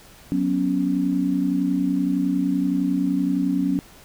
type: chord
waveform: sine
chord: F# suspended fourth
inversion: none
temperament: just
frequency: 185 / 246.7 / 277.5 Hz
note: F#3 / B3 / C#4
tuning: 0 / -2 / +2 cents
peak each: -24 / -26 / -21 dBFS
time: 0.32-3.79 s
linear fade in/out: 0 ms
effects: pink hiss -48 dBFS RMS until 4.04 s